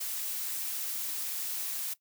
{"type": "noise", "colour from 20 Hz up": "blue", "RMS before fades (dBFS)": -35, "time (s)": [0, 1.94], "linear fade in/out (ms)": 10, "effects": ["noise-tail reverb RT60 0.1 s tail -17 dB re dry"]}